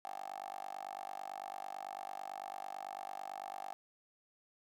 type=tone with high-pass filter; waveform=10% pulse; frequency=49 Hz; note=G1; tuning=in tune; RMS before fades=-45 dBFS; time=0.05-3.73 s; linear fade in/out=0 ms; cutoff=780 Hz; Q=9; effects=none